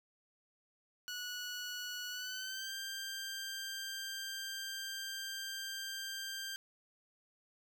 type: tone with pitch glide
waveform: 15% pulse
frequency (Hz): 1468 to 1582.5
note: F#6 to G6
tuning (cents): -14 to +16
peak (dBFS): -34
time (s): 1.08-6.56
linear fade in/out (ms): 0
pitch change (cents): +130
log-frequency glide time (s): 2.1-2.73
effects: none